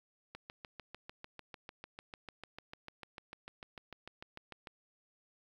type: click train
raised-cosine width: 0.3 ms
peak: -30 dBFS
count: 30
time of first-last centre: 0.35-4.672 s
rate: 6.71 Hz
effects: 10-bit